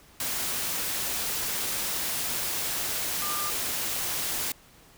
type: tone in noise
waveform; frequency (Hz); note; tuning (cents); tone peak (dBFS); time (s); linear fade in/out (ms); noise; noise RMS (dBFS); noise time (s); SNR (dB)
sine; 1199; D6; +36; -33; 3.22-3.5; 2; white; -30; 0.2-4.52; -6
effects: pink hiss -55 dBFS RMS until 4.97 s